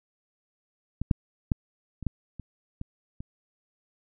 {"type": "clicks", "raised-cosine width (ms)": 5, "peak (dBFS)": [-17, -7, -10, -25, -14, -26, -22, -25], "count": 8, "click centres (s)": [1.016, 1.112, 1.518, 2.027, 2.067, 2.397, 2.814, 3.205], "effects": []}